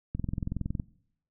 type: click train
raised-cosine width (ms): 5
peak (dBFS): -19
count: 15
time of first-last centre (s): 0.15-0.798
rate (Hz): 21.6
effects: noise-tail reverb RT60 0.7 s tail -21 dB re dry